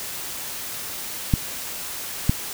clicks, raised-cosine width 5 ms, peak -4 dBFS, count 2, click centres 1.338 / 2.295 s, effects white hiss -32 dBFS RMS until 2.53 s

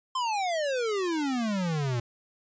square exponential sweep, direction down, 1059 to 115.9 Hz, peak -27 dBFS, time 0.15-2 s, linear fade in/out 5 ms, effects resampled to 16000 Hz

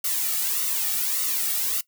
blue noise with flanger, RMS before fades -25 dBFS, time 0.04-1.81 s, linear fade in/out 5 ms, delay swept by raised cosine 1.2 to 1.98 ms, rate 1.7 Hz, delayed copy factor -0.75, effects noise-tail reverb RT60 0.1 s tail -19 dB re dry

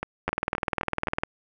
two click trains, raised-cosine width 0.5 ms, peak -9 / -14 dBFS, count 20 / 5, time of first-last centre 0.28-1.235 / 0.03-1.072 s, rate 19.9 / 3.84 Hz, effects none

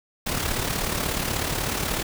pink noise with amplitude modulation, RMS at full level -24 dBFS, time 0.26-2.03 s, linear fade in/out 10 ms, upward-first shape sine, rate 36.4 Hz, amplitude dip 55%, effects none

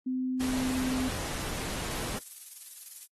sine tone, 256.8 Hz, C4, 32 cents flat, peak -28 dBFS, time 0.06-1.09 s, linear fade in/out 10 ms
pink noise, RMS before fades -36 dBFS, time 0.4-2.19 s, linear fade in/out 10 ms
violet noise with tremolo, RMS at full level -40 dBFS, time 1.91-3.06 s, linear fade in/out 2 ms, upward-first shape square, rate 20 Hz, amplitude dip 50%
effects noise-tail reverb RT60 0.1 s tail -26 dB re dry + AAC 32 kbps

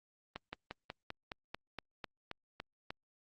slowing click train, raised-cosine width 0.3 ms, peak -25 dBFS, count 12, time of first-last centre 0.36-2.905 s, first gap 170 ms, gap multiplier 1.06, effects Opus 32 kbps

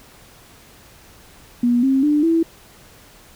sine tone with pitch steps, 241.2 / 267.6 / 297 / 329.5 Hz, B3 / C4 / D4 / E4, -41 / +39 / +20 / -1 cents, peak -13 dBFS, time 1.63-2.43 s, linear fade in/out 5 ms, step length 200 ms, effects pink hiss -47 dBFS RMS until 3.35 s

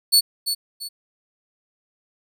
sawtooth tone with echo, 4435 Hz, C#8, in tune, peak -9 dBFS, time 0.12-0.21 s, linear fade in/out 20 ms, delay 340 ms, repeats 2, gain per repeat -9 dB, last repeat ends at 0.89 s, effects none

